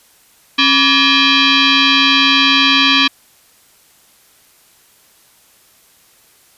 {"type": "tone with frequency modulation", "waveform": "sine", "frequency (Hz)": 440, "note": "A4", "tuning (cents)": 0, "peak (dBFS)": -8, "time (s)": [0.58, 3.08], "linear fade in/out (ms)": 10, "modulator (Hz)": 712, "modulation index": 5.5, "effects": ["white hiss -50 dBFS RMS until 6.57 s", "resampled to 32000 Hz"]}